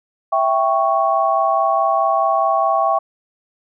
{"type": "chord", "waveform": "sine", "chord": "C# diminished", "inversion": "first", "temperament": "equal", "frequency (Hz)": [659.3, 784, 1108.7], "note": ["E5", "G5", "C#6"], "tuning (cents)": [0, 0, 0], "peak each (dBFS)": -18, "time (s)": [0.32, 2.99], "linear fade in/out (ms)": 10, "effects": []}